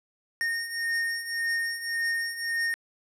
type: beating tone pair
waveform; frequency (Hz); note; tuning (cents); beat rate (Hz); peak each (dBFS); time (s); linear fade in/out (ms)
square; 1841 / 1842.8; A#6 / A#6; -22 / -20; 1.8; -34 / -29; 0.41-2.74; 0
effects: low-pass 11000 Hz 12 dB/octave